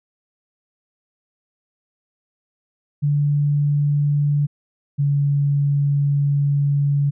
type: tone pair in turn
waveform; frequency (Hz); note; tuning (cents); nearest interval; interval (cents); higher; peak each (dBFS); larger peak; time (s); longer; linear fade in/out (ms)
sine; 145.3 / 142.47; D3 / C#3; -18 / +48; unison; 34; first; -15; neither; 3.02-4.47 / 4.98-7.11; second; 20
effects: none